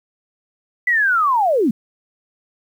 sine linear sweep, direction down, 2003 to 196 Hz, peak -13 dBFS, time 0.87-1.71 s, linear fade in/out 5 ms, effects 8-bit

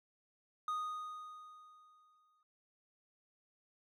triangle tone with exponential decay, 1240 Hz, D#6, 6 cents flat, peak -32 dBFS, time 0.68-2.43 s, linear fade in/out 2 ms, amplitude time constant 380 ms, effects none

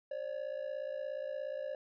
triangle ring-modulated tone, 564 Hz, C#5, 30 cents sharp, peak -32 dBFS, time 0.11-1.75 s, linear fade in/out 2 ms, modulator 28.5 Hz, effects resampled to 11025 Hz

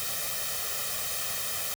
white noise with comb filter, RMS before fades -32 dBFS, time 0-1.74 s, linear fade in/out 0 ms, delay 1.6 ms, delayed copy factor +0.95, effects high-pass 60 Hz 12 dB/octave

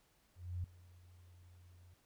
sine tone with ADSR envelope, 88.9 Hz, F2, 31 cents sharp, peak -36 dBFS, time 0.35-1.94 s, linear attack 290 ms, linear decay 4 ms, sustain -22 dB, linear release 3 ms, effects pink hiss -73 dBFS RMS until 2.05 s

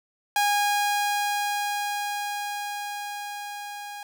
sawtooth tone with level ramp, 820 Hz, G#5, 22 cents flat, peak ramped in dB -16 to -32 dBFS, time 0.36-4.03 s, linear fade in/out 2 ms, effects none

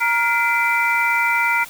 harmonic tone with a mistuned harmonic, 469.1 Hz, A#4, 11 cents sharp, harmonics 2 / 3 / 4 / 5, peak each -21 / -21 / -21 / -21 dBFS, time 0-1.65 s, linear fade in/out 20 ms, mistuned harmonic 4, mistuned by +140 cents, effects white hiss -39 dBFS RMS until 1.69 s

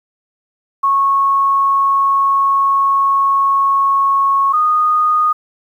sine tone pair in turn, 1100 / 1233.6 Hz, C#6 / D#6, -14 / -15 cents, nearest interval major second, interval 199 cents, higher second, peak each -10 dBFS, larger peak neither, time 0.83-4.53 / 4.53-5.33 s, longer first, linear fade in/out 10 ms, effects 8-bit

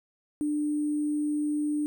sine tone with sample-and-hold, 297.7 Hz, D4, 24 cents sharp, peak -25 dBFS, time 0.41-1.86 s, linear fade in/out 0 ms, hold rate 8820 Hz, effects none

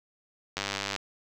click train, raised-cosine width 0.2 ms, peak -13 dBFS, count 40, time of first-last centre 0.57-0.962 s, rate 99.4 Hz, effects none

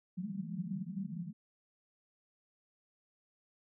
white band-pass noise, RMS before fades -40 dBFS, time 0.17-1.33 s, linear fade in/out 20 ms, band 160 to 210 Hz, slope 96 dB/octave, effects none

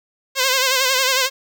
5% pulse tone with vibrato, 523 Hz, C5, 1 cent flat, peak -4 dBFS, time 0.35-1.3 s, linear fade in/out 50 ms, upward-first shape sine, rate 11 Hz, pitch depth 67 cents each way, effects none

